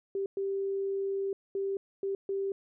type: tone bursts at uneven times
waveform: sine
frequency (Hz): 392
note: G4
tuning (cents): 0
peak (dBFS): -29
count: 5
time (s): 0.15-0.26 / 0.37-1.33 / 1.55-1.77 / 2.03-2.15 / 2.29-2.52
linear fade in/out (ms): 2
effects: none